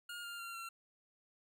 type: tone with pitch steps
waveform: 25% pulse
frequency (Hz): 1421 / 1400.6 / 1380.5 / 1360.8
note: F6 / F6 / F6 / F6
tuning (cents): +30 / +5 / -20 / -45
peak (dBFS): -40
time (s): 0.09-0.69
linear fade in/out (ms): 5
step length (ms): 150
effects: none